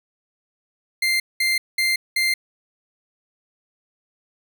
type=tone bursts; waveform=30% pulse; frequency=2093 Hz; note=C7; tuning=in tune; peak=-15 dBFS; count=4; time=1.02-2.34 s; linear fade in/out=5 ms; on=180 ms; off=200 ms; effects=none